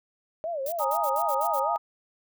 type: tone with vibrato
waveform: sine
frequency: 606 Hz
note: D#5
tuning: 46 cents flat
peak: -28 dBFS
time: 0.44-1.76 s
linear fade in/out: 0 ms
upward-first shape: sine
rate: 4.1 Hz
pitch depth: 230 cents each way
type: noise bursts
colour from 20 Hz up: violet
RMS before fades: -37 dBFS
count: 8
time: 0.66-1.596 s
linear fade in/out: 2 ms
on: 61 ms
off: 64 ms
type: chord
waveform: sine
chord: Ab suspended second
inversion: none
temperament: equal with one note detuned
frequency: 830.6 / 929.6 / 1244.5 Hz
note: Ab5 / Bb5 / Eb6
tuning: 0 / -5 / 0 cents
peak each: -29 dBFS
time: 0.79-1.78 s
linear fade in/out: 20 ms
effects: none